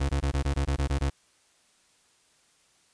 35% pulse tone bursts, 69.8 Hz, C#2, 13 cents sharp, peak -22 dBFS, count 10, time 0-1.1 s, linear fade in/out 10 ms, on 92 ms, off 20 ms, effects white hiss -64 dBFS RMS until 2.93 s + resampled to 22050 Hz

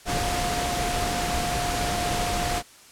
sine tone in noise, 709 Hz, F5, 26 cents sharp, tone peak -28 dBFS, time 0.05-2.63 s, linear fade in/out 50 ms, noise pink, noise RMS -27 dBFS, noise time 0.05-2.63 s, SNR -4 dB, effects white hiss -50 dBFS RMS until 2.91 s + low-pass 10000 Hz 12 dB/octave

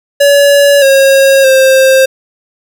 square tone with pitch steps, 568 / 543 / 529 Hz, C#5 / C#5 / C5, +42 / -36 / +19 cents, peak -4 dBFS, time 0.2-2.06 s, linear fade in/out 10 ms, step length 620 ms, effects none

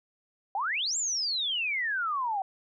sine exponential two-way sweep, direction up then down, 748 to 7530 to 748 Hz, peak -27 dBFS, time 0.55-2.42 s, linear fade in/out 2 ms, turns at 0.97 s, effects none

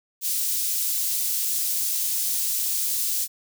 white high-pass noise, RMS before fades -25 dBFS, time 0.21-3.28 s, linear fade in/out 50 ms, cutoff 5300 Hz, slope 12 dB/octave, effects none

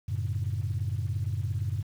sine chord, F# minor, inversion none, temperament equal, 92.5 / 110 / 138.59 Hz, F#2 / A2 / C#3, 0 / 0 / 0 cents, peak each -30 / -30 / -35 dBFS, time 0.08-1.83 s, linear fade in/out 10 ms, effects tanh soft clip ceiling -21 dBFS + 9-bit

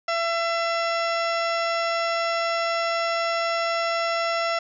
harmonic tone, 672 Hz, E5, 33 cents sharp, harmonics 1 / 2 / 3 / 4 / 5 / 6 / 7 / 8 / 10, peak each -25 / -27 / -31 / -34 / -39 / -41 / -43 / -34 / -45 dBFS, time 0.08-4.59 s, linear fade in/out 5 ms, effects none

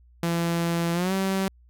sawtooth tone with pitch glide, 169.2 to 192.13 Hz, E3 to G3, +45 to -35 cents, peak -19 dBFS, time 0.23-1.48 s, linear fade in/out 2 ms, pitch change +220 cents, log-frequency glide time 0.93-1.13 s, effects added 60 Hz sine -52 dBFS peak until 1.69 s

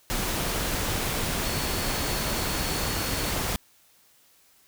sine tone in noise, 4400 Hz, C#8, 14 cents flat, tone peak -38 dBFS, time 1.45-3.31 s, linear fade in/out 0 ms, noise pink, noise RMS -28 dBFS, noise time 0.1-3.56 s, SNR -13 dB, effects white hiss -60 dBFS RMS until 4.67 s

